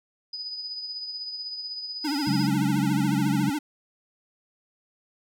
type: tone with tremolo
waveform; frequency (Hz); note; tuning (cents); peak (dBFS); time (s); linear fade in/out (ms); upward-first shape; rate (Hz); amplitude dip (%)
sine; 4978; D#8; 0; -30; 0.33-2.47; 5; triangle; 16; 50
type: tone with vibrato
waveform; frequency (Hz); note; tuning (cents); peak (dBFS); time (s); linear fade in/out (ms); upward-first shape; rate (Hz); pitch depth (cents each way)
square; 290.1; D4; -21; -26; 2.04-3.59; 10; triangle; 14; 140
type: chord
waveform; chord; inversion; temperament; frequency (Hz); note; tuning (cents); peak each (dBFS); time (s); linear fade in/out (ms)
sine; C# suspended fourth; none; just; 138.59 / 184.79 / 207.9; C#3 / F#3 / G#3; 0 / -2 / +2; -27; 2.27-3.5; 5
effects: none